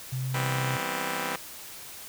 sine tone, 130 Hz, C3, 11 cents flat, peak -28 dBFS, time 0.12-0.77 s, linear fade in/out 10 ms
5% pulse chord, C major seventh, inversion first, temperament just, 163.52 / 196.22 / 245.3 / 261.6 Hz, E3 / G3 / B3 / C4, -14 / +2 / -12 / 0 cents, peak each -25 / -25 / -26 / -23 dBFS, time 0.34-1.36 s, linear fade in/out 2 ms
effects white hiss -43 dBFS RMS until 2.08 s

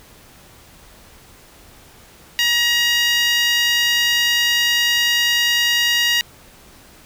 10% pulse tone with high-pass filter, 950 Hz, A#5, 33 cents sharp, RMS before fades -17 dBFS, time 2.39-6.21 s, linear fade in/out 0 ms, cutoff 2200 Hz, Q 2.9, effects pink hiss -46 dBFS RMS until 7.05 s

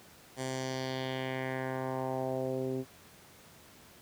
10% pulse tone with low-pass filter sweep, 130.81 Hz, C3, in tune, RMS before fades -35 dBFS, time 0.36-2.85 s, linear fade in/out 50 ms, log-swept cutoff 9000 to 330 Hz, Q 2.1, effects pink hiss -56 dBFS RMS until 4.01 s + high-pass 80 Hz 12 dB/octave

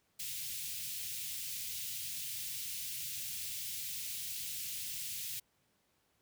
white band-stop noise, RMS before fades -41 dBFS, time 0.19-5.4 s, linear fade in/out 10 ms, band 150 to 2400 Hz, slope 24 dB/octave, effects pink hiss -75 dBFS RMS until 6.21 s + high-pass 80 Hz 12 dB/octave

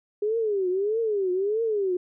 sine tone with vibrato, 407.4 Hz, G#4, 33 cents flat, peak -22 dBFS, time 0.22-1.97 s, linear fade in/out 5 ms, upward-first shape triangle, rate 1.6 Hz, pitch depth 230 cents each way, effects none

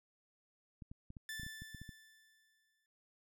clicks, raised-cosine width 5 ms, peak -37 dBFS, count 11, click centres 0.822 / 0.915 / 1.104 / 1.168 / 1.397 / 1.433 / 1.465 / 1.62 / 1.747 / 1.816 / 1.892 s
sawtooth tone with exponential decay, 1760 Hz, A6, in tune, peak -38 dBFS, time 1.29-2.86 s, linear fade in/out 1 ms, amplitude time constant 340 ms
effects none

